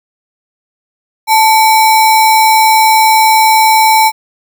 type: tone with sample-and-hold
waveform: sine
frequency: 880 Hz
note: A5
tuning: in tune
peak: -4 dBFS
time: 1.27-4.12 s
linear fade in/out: 50 ms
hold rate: 3150 Hz
effects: none